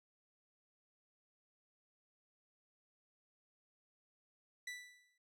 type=tone with exponential decay; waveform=sawtooth; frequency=1974 Hz; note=B6; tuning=1 cent flat; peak=-38 dBFS; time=4.67-5.18 s; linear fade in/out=5 ms; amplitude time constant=110 ms; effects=noise-tail reverb RT60 0.1 s tail -18 dB re dry + low-pass 10000 Hz 12 dB/octave